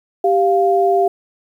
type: tone pair together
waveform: sine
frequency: 392 / 698.5 Hz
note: G4 / F5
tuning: 0 / 0 cents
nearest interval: minor seventh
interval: 1000 cents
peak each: -14 dBFS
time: 0.24-1.08 s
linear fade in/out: 5 ms
effects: 8-bit